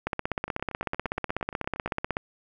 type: two click trains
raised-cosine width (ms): 0.5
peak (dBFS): -23 / -12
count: 13 / 35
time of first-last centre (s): 0.48-1.877 / 0.07-2.169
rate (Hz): 8.59 / 16.2
effects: none